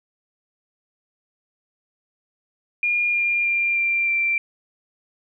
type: tone with pitch steps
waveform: sine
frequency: 2420 / 2403 / 2387 / 2370 / 2354 Hz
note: D#7 / D7 / D7 / D7 / D7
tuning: -49 / +39 / +28 / +15 / +3 cents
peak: -18 dBFS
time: 2.83-4.38 s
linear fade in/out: 2 ms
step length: 310 ms
effects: none